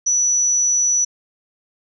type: tone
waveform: sine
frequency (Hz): 5920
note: F#8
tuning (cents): 0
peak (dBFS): -14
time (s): 0.06-1.05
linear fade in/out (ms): 10
effects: none